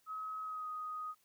sine tone with pitch glide, 1276 to 1248.3 Hz, D#6 to D#6, +43 to +5 cents, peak -39 dBFS, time 0.06-1.15 s, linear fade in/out 50 ms, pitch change -38 cents, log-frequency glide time 0.42-0.68 s, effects white hiss -73 dBFS RMS until 1.24 s

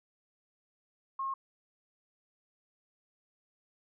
sine tone, 1078 Hz, C#6, 49 cents flat, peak -32 dBFS, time 1.19-1.34 s, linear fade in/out 5 ms, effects none

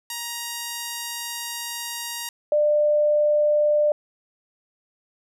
5% pulse / sine tone pair in turn, 942 / 596.3 Hz, A#5 / D5, +18 / +26 cents, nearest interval minor sixth, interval 792 cents, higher first, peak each -17 / -16 dBFS, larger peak second, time 0.1-2.29 / 2.52-3.92 s, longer first, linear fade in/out 2 ms, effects none

